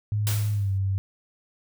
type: tone with pitch glide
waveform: sine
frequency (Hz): 105 to 96.84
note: G#2 to G2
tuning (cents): +19 to -21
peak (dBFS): -22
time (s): 0.12-0.98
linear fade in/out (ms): 0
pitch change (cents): -140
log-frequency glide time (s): 0.51-0.71
type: noise with exponential decay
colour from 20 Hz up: white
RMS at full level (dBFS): -28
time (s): 0.27-0.78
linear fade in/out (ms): 0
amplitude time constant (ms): 110
effects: none